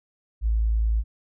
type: tone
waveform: sine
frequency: 55 Hz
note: A1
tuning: in tune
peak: -19 dBFS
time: 0.41-1.04 s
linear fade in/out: 50 ms
effects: none